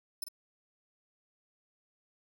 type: tone with echo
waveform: 10% pulse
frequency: 5274 Hz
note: E8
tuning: in tune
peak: -27 dBFS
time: 0.22-0.24 s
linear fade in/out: 5 ms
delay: 45 ms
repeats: 1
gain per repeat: -8 dB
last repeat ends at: 0.285 s
effects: none